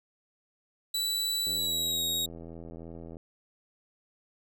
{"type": "tone with pitch glide", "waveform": "sawtooth", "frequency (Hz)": [3951, 3779], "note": ["B7", "A#7"], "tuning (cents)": [0, 23], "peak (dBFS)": -25, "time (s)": [0.94, 2.26], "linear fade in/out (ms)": 5, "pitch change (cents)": -77, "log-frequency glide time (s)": [1.54, 2.03]}
{"type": "click train", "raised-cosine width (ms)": 2, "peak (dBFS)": -31, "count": 142, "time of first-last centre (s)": [1.47, 3.169], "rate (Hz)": 83}
{"effects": []}